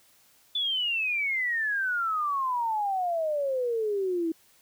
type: exponential sweep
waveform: sine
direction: down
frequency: 3496 to 320 Hz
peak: -25 dBFS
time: 0.55-4.32 s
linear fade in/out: 5 ms
effects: white hiss -61 dBFS RMS until 4.61 s